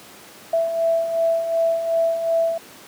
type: beating tone pair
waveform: sine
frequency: 660 / 662.7 Hz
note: E5 / E5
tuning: +2 / +9 cents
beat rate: 2.7 Hz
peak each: -26 / -18 dBFS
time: 0.53-2.58 s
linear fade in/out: 5 ms
effects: pink hiss -43 dBFS RMS until 2.87 s + high-pass 200 Hz 12 dB/octave